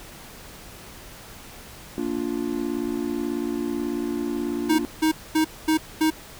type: chord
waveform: triangle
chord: Bb major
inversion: none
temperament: just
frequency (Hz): 233.1 / 291.4 / 349.6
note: Bb3 / D4 / F4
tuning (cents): 0 / -13 / +2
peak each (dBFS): -28 / -26 / -27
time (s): 1.98-4.85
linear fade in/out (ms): 0
type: tone bursts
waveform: square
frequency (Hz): 314.8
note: D#4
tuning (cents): +20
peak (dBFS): -18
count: 5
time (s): 4.69-6.105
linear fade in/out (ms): 10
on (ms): 99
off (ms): 230
effects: pink hiss -43 dBFS RMS until 6.39 s